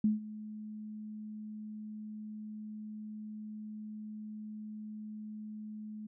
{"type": "tone with ADSR envelope", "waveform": "sine", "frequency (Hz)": 213.7, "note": "G#3", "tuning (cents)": 50, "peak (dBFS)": -23, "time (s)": [0.04, 6.07], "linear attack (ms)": 4, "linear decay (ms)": 150, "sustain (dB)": -18, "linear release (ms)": 9, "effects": []}